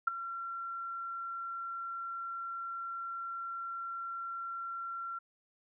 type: tone with ADSR envelope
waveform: sine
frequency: 1365 Hz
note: F6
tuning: 40 cents flat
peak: -21 dBFS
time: 0.07-5.19 s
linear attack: 8 ms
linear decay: 8 ms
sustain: -16 dB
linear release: 9 ms
effects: none